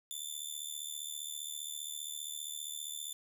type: tone with amplitude modulation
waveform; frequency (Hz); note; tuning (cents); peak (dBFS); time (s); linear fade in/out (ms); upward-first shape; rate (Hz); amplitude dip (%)
15% pulse; 3530; A7; +5; -29; 0.11-3.13; 0; sine; 75.1; 80
effects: 11-bit